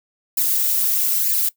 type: noise with flanger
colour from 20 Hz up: violet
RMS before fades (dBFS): -19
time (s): 0.37-1.49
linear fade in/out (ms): 5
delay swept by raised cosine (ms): 0.41 to 5.61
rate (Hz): 1.1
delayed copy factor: +0.7
effects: noise-tail reverb RT60 0.1 s tail -19 dB re dry